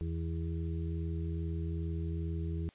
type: harmonic tone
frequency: 82.41 Hz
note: E2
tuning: in tune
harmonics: 1 / 2 / 4 / 5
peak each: -34 / -39 / -44 / -48 dBFS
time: 0.01-2.69 s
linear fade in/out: 0 ms
effects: white hiss -63 dBFS RMS until 2.74 s + resampled to 8000 Hz